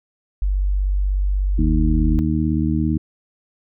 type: tone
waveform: sine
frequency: 48.24 Hz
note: G1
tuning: 27 cents flat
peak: -16 dBFS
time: 0.42-2.19 s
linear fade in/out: 0 ms
type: harmonic tone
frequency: 77.78 Hz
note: D#2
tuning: in tune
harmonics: 1 / 2 / 3 / 4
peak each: -22 / -22 / -22 / -22 dBFS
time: 1.58-2.98 s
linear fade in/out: 10 ms
effects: none